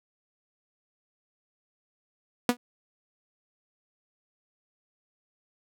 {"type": "tone with exponential decay", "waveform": "sawtooth", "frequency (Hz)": 243.7, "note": "B3", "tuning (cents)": -23, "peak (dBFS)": -12, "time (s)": [2.49, 2.57], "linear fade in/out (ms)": 2, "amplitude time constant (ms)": 16, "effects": []}